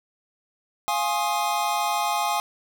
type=chord; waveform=square; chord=F minor seventh; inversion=none; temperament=equal with one note detuned; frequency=698.5 / 830.6 / 1069.1 / 1244.5 Hz; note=F5 / Ab5 / C6 / Eb6; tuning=0 / 0 / +37 / 0 cents; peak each=-30 / -26 / -30 / -31 dBFS; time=0.88-2.4 s; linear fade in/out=0 ms; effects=none